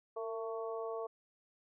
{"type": "harmonic tone with a mistuned harmonic", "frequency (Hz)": 223.2, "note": "A3", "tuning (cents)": 25, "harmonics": [2, 3, 4, 5], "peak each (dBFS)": [-39, -43, -50, -46], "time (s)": [0.16, 1.07], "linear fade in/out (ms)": 10, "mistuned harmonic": 2, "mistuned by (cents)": 30, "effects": []}